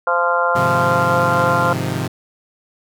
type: harmonic tone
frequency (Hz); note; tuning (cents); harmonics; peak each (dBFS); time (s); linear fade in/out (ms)
173.3; F3; -13; 3 / 4 / 5 / 6 / 7 / 8; -20 / -22 / -24 / -20 / -27 / -19; 0.07-1.73; 2
type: chord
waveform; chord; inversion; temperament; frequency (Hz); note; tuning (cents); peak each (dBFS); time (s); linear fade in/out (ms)
sawtooth; F minor seventh; first; equal; 103.83 / 130.81 / 155.56 / 174.61; Ab2 / C3 / Eb3 / F3; 0 / 0 / 0 / 0; -22 / -19 / -24 / -22; 0.55-2.08; 10
effects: none